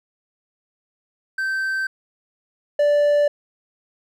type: tone pair in turn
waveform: triangle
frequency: 1553 / 584.6 Hz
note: G6 / D5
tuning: -17 / -8 cents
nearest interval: octave + perfect fourth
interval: 1691 cents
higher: first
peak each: -19 / -12 dBFS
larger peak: second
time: 1.38-1.87 / 2.79-3.28 s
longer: neither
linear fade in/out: 5 ms
effects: none